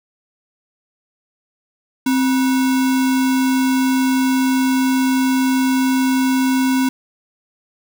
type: tone with sample-and-hold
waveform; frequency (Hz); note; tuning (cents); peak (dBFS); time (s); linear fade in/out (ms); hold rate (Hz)
sine; 261.5; C4; -1; -13; 2.06-6.89; 5; 1225
effects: none